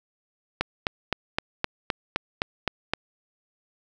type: click train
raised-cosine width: 0.3 ms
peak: -7 dBFS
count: 10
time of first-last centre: 0.61-2.936 s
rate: 3.87 Hz
effects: none